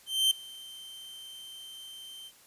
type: tone with ADSR envelope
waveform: 45% pulse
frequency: 3118 Hz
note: G7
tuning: 10 cents flat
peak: -20 dBFS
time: 0.06-2.32 s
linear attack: 250 ms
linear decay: 4 ms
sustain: -23 dB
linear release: 56 ms
effects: white hiss -58 dBFS RMS until 2.46 s + resampled to 32000 Hz